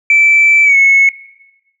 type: tone with pitch glide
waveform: sine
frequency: 2324 to 2194 Hz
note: D7 to C#7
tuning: -19 to -18 cents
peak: -4 dBFS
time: 0.1-1.09 s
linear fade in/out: 2 ms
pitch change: -99 cents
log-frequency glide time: 0.64-0.76 s
effects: noise-tail reverb RT60 1.0 s tail -18 dB re dry + tanh soft clip ceiling -1 dBFS